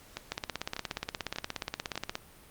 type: two click trains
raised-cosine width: 0.2 ms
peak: -15 / -18 dBFS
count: 32 / 4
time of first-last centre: 0.32-2.154 / 0.17-1.956 s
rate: 16.9 / 1.68 Hz
effects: pink hiss -55 dBFS RMS until 2.5 s + Opus 48 kbps